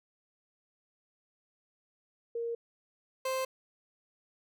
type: tone pair in turn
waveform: sine / 30% pulse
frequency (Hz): 466.2 / 523.3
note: A#4 / C5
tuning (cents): 0 / 0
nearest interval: major second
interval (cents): 200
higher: second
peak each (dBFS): -32 / -28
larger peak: second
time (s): 2.35-2.55 / 3.25-3.45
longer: neither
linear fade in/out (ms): 5
effects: none